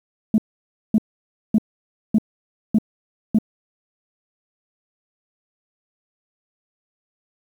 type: tone bursts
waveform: sine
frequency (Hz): 217.9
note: A3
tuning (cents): -17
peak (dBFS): -10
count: 6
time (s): 0.34-3.386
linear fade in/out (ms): 2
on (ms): 41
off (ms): 560
effects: tanh soft clip ceiling -9 dBFS + 8-bit